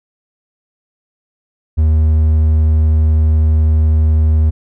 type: tone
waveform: triangle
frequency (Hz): 78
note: D#2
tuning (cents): +5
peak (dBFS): -6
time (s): 1.77-4.51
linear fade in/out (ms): 20
effects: none